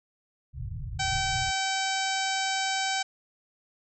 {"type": "low-pass noise", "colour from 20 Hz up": "white", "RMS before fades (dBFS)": -35, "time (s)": [0.53, 1.52], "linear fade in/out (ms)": 50, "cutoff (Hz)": 150, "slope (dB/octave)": 96}
{"type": "harmonic tone", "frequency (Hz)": 770, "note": "G5", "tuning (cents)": -31, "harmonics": [1, 2, 3, 4, 5, 6, 7, 8, 9, 10], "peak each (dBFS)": [-30, -33, -35, -36, -37, -38, -38, -39, -40, -40], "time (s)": [0.99, 3.03], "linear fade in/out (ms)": 10}
{"effects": []}